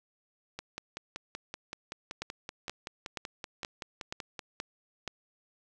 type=two click trains; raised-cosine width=0.2 ms; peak=-21 / -18 dBFS; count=21 / 7; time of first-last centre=0.59-4.392 / 2.22-5.077 s; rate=5.26 / 2.1 Hz; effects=none